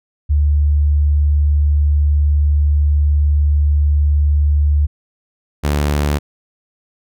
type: tone pair in turn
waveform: sine / sawtooth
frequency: 73.42 / 73.11 Hz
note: D2 / D2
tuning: 0 / -7 cents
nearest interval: unison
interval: 7 cents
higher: first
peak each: -10 dBFS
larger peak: neither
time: 0.29-4.87 / 5.63-6.19 s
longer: first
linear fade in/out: 20 ms
effects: none